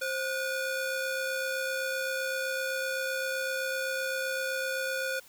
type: ring-modulated tone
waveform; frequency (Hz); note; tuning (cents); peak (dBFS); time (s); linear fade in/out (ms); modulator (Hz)
35% pulse; 987.8; B5; 0; -25; 0.01-5.2; 10; 460
effects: white hiss -55 dBFS RMS until 5.28 s